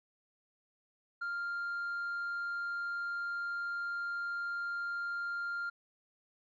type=tone with tanh clipping; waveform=sine; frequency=1396.9 Hz; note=F6; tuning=in tune; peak=-35 dBFS; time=1.21-5.7 s; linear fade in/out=10 ms; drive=1 dB; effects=none